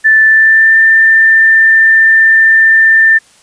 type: tone with pitch glide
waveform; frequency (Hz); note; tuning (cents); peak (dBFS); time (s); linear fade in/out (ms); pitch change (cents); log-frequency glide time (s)
sine; 1760 to 1787.7; A6 to A6; 0 to +27; -3; 0.04-3.19; 20; +27; 0.26-0.77
effects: white hiss -45 dBFS RMS until 3.42 s + resampled to 22050 Hz